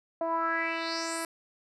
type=tone with low-pass filter sweep; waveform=10% pulse; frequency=329.6 Hz; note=E4; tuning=in tune; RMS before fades=-31 dBFS; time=0.21-1.25 s; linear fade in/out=2 ms; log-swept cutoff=710 to 11000 Hz; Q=4.5; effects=none